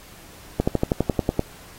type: slowing click train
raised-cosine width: 2 ms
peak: -5 dBFS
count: 10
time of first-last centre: 0.6-1.394 s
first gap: 75 ms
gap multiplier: 1.04
effects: pink hiss -46 dBFS RMS until 1.78 s + AAC 48 kbps